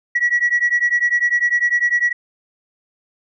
sine beating tone pair, 1924 / 1934 Hz, B6 / B6, -46 / -37 cents, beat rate 10 Hz, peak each -16 dBFS, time 0.15-2.13 s, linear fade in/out 10 ms, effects tanh soft clip ceiling -9 dBFS

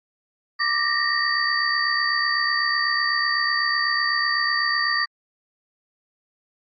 sine tone cluster, 1180 / 1830 / 1898 / 4621 Hz, D6 / A#6 / A#6 / D8, +8 / -32 / +31 / -29 cents, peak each -25 dBFS, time 0.59-5.06 s, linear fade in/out 20 ms, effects Opus 48 kbps

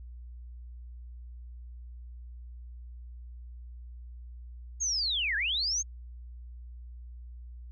sine linear two-way sweep, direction down then up, 6650 to 1574 to 6560 Hz, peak -27 dBFS, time 4.8-5.83 s, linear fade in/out 20 ms, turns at 5.36 s, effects added 60 Hz sine -42 dBFS peak until 7.71 s

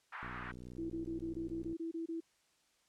white band-pass noise, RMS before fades -46 dBFS, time 0.12-0.52 s, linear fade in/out 10 ms, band 950 to 1700 Hz, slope 24 dB/octave
click train, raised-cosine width 3 ms, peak -37 dBFS, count 93, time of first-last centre 0.23-1.728 s, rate 61.4 Hz
sine tone bursts, 329.6 Hz, E4, in tune, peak -37 dBFS, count 10, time 0.78-2.205 s, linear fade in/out 10 ms, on 120 ms, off 25 ms
effects white hiss -73 dBFS RMS until 2.88 s + low-pass 8000 Hz 12 dB/octave

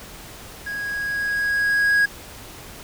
triangle tone with level ramp, 1651 Hz, G#6, 11 cents flat, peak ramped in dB -25 to -12 dBFS, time 0.66-2.06 s, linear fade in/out 10 ms, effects pink hiss -40 dBFS RMS until 2.83 s

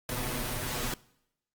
pink noise with comb filter, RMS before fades -33 dBFS, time 0.09-0.94 s, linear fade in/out 2 ms, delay 8.1 ms, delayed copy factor +0.85, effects noise-tail reverb RT60 0.8 s tail -22 dB re dry + Opus 48 kbps

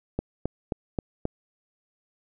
click train, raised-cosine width 2 ms, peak -13 dBFS, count 5, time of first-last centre 0.19-1.254 s, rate 3.76 Hz, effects none

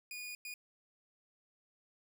sawtooth tone bursts at uneven times, 2453 Hz, D#7, 25 cents flat, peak -39 dBFS, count 2, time 0.11-0.35 / 0.45-0.54 s, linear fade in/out 2 ms, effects 11-bit

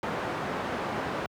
white low-pass noise, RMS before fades -32 dBFS, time 0.03-1.26 s, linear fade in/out 0 ms, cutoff 1100 Hz, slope 12 dB/octave, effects high-pass 100 Hz 12 dB/octave

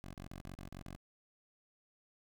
10% pulse tone bursts, 46.25 Hz, F#1, in tune, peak -38 dBFS, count 7, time 0.04-0.962 s, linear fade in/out 0 ms, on 100 ms, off 37 ms, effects none

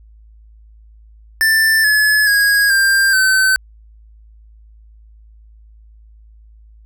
square tone with pitch steps, 1774 / 1709.6 / 1647.6 / 1587.8 / 1530.1 Hz, A6 / G#6 / G#6 / G6 / G6, +14 / +50 / -14 / +22 / -42 cents, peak -11 dBFS, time 1.41-3.56 s, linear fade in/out 0 ms, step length 430 ms, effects added 54 Hz sine -41 dBFS peak until 6.85 s

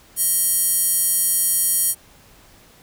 square tone with high-pass filter, 630 Hz, D#5, 21 cents sharp, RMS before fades -19 dBFS, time 0.16-1.95 s, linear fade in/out 50 ms, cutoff 9600 Hz, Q 2.3, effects pink hiss -50 dBFS RMS until 2.82 s

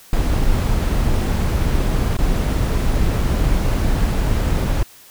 brown noise with dropouts, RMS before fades -17 dBFS, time 0.13-4.83 s, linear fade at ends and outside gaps 2 ms, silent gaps 2.169-2.187 s, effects white hiss -45 dBFS RMS until 5.1 s

